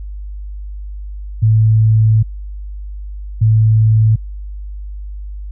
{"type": "tone bursts at uneven times", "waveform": "sine", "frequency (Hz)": 109.9, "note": "A2", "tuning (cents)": -2, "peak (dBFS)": -7, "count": 2, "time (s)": [[1.42, 2.23], [3.41, 4.16]], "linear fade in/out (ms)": 10, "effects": ["added 50 Hz sine -24 dBFS peak until 5.51 s"]}